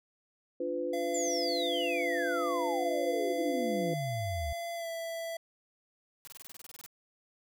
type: chord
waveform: sine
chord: B diminished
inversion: first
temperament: equal with one note detuned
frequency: 293.7 / 349.2 / 504.3 Hz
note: D4 / F4 / B4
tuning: 0 / 0 / +36 cents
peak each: -38 / -36 / -33 dBFS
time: 0.6-3.94 s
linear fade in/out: 5 ms
type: tone with pitch glide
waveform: square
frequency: 681 to 663.5 Hz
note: F5 to E5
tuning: -44 to +11 cents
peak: -36 dBFS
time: 0.93-5.37 s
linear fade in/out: 5 ms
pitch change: -45 cents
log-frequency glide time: 4.75-4.88 s
type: exponential sweep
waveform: sine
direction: down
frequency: 7410 to 69.3 Hz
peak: -33 dBFS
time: 1.14-4.53 s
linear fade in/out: 5 ms
type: noise bursts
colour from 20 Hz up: white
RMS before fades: -48 dBFS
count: 13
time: 6.25-6.862 s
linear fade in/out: 0 ms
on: 24 ms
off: 25 ms
effects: none